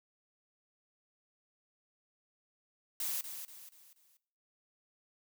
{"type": "noise with echo", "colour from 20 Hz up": "blue", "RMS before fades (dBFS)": -36, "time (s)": [3, 3.21], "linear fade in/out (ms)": 2, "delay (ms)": 240, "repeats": 4, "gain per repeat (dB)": -8, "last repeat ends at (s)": 4.17, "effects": ["noise-tail reverb RT60 0.6 s tail -19 dB re dry"]}